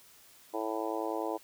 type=harmonic tone; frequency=110 Hz; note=A2; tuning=in tune; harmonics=3 / 4 / 5 / 6 / 7 / 8 / 9; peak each=-37 / -38 / -39 / -40 / -40 / -41 / -42 dBFS; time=0.53-1.38 s; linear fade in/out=20 ms; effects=white hiss -58 dBFS RMS until 1.43 s